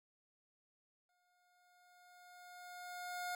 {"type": "tone with exponential growth", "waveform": "25% pulse", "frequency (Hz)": 716, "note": "F5", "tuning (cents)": 43, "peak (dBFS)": -35, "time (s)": [1.09, 3.35], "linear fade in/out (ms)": 2, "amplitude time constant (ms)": 490, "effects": []}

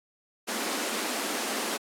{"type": "high-pass noise", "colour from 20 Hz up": "pink", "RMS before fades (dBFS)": -31, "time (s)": [0.47, 1.78], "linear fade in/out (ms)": 20, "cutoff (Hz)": 210, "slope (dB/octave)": 96, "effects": ["low-pass 12000 Hz 12 dB/octave", "AAC 64 kbps"]}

